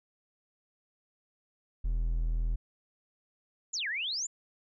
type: tone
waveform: triangle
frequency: 41 Hz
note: E1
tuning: 9 cents flat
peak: -25 dBFS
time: 1.84-2.56 s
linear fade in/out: 10 ms
type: exponential two-way sweep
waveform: sine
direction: down then up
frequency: 7459 to 1588 to 7459 Hz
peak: -31 dBFS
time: 3.73-4.27 s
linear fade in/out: 10 ms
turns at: 3.88 s
effects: none